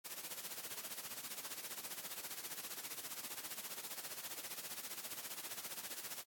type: noise with tremolo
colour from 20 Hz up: white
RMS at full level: -44 dBFS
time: 0.04-6.24 s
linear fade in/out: 20 ms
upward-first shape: sine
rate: 15 Hz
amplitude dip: 70%
effects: high-pass 150 Hz 12 dB/octave + AAC 64 kbps